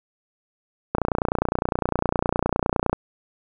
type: click train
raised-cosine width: 1 ms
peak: -6 dBFS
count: 60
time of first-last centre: 0.95-2.93 s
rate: 29.8 Hz
effects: none